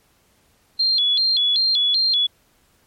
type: tone with vibrato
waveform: sine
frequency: 3771 Hz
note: A#7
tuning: 19 cents sharp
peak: -15 dBFS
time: 0.79-2.27 s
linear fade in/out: 10 ms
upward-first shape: square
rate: 2.6 Hz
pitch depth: 180 cents each way
effects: pink hiss -60 dBFS RMS until 2.86 s + MP3 64 kbps